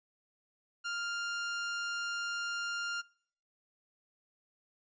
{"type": "tone", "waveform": "sawtooth", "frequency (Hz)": 1399, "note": "F6", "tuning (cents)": 3, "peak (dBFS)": -31, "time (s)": [0.84, 3.02], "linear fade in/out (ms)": 20, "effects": ["noise-tail reverb RT60 0.6 s tail -23 dB re dry", "resampled to 16000 Hz"]}